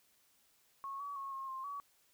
sine tone with pitch steps, 1096 / 1137 / 1094 / 1076 / 1057 / 1134 Hz, C#6 / C#6 / C#6 / C6 / C6 / C#6, -20 / +44 / -23 / +48 / +17 / +39 cents, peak -40 dBFS, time 0.84-1.8 s, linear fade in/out 0 ms, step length 160 ms, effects white hiss -71 dBFS RMS until 2.13 s

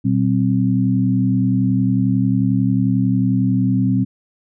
sine tone cluster, 119.8 / 191.2 / 262.2 Hz, A#2 / G3 / C4, +48 / -43 / +4 cents, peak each -18 dBFS, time 0.04-4.05 s, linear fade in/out 20 ms, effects none

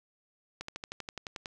slowing click train, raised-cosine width 0.2 ms, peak -21 dBFS, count 11, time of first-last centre 0.61-1.458 s, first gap 74 ms, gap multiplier 1.03, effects none

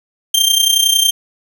sawtooth tone with amplitude modulation, 3165 Hz, G7, 16 cents sharp, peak -4 dBFS, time 0.34-1.11 s, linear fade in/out 5 ms, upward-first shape sine, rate 30.9 Hz, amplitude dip 70%, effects none

